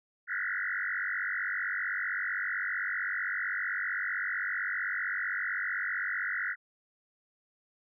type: tone with frequency modulation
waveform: sine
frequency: 1702 Hz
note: G#6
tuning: 42 cents sharp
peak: -30 dBFS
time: 0.27-6.56 s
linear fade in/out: 50 ms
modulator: 47.8 Hz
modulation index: 6.2
effects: none